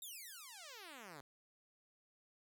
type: exponential sweep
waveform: 5% pulse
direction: down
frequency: 3796 to 130.81 Hz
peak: -40 dBFS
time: 0.02-1.21 s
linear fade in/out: 2 ms
effects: none